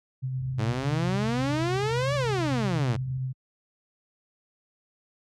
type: tone with tremolo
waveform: sine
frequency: 130 Hz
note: C3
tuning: 11 cents flat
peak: -26 dBFS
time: 0.22-3.33 s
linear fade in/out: 20 ms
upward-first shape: sine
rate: 8.7 Hz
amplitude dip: 30%
type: low-pass noise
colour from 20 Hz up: white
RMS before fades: -41 dBFS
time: 0.37-3.22 s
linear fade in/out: 50 ms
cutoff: 160 Hz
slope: 48 dB/octave
type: exponential two-way sweep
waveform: sawtooth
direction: up then down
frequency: 103.3 to 591 to 103.3 Hz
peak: -22 dBFS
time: 0.58-2.97 s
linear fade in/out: 20 ms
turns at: 2.15 s
effects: high-pass 60 Hz 12 dB/octave + low-pass 6000 Hz 12 dB/octave